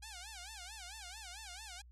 5% pulse tone with vibrato, 793 Hz, G5, 20 cents sharp, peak -35 dBFS, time 0.02-1.82 s, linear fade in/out 10 ms, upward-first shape sine, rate 4.5 Hz, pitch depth 210 cents each way, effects added 60 Hz sine -55 dBFS peak until 1.91 s + low-pass 10000 Hz 12 dB/octave

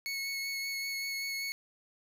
25% pulse tone with vibrato, 2199 Hz, C#7, 14 cents flat, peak -30 dBFS, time 0.06-1.52 s, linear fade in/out 0 ms, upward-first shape sine, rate 5.2 Hz, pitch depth 12 cents each way, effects none

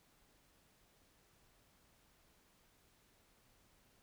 silence, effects pink hiss -71 dBFS RMS until 4.02 s

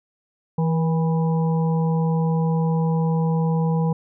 harmonic tone with a mistuned harmonic, 163.7 Hz, E3, 12 cents flat, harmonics 1 / 3 / 5 / 6, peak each -18 / -28 / -32 / -34 dBFS, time 0.58-3.93 s, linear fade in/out 5 ms, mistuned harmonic 3, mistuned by -36 cents, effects none

